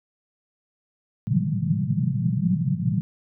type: band-pass noise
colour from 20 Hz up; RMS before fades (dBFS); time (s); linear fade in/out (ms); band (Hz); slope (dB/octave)
white; -23; 1.27-3.01; 0; 110 to 200; 96
effects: none